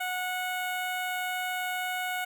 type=tone with notch filter; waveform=15% pulse; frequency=733 Hz; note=F#5; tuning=16 cents flat; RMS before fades=-32 dBFS; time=0-2.25 s; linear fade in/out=10 ms; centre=5500 Hz; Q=1.1; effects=none